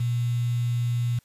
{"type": "tone with quantisation", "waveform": "sine", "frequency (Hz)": 120.2, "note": "B2", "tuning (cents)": -46, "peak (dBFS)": -22, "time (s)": [0, 1.19], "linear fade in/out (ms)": 5, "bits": 7, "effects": ["white hiss -64 dBFS RMS until 1.24 s", "resampled to 32000 Hz"]}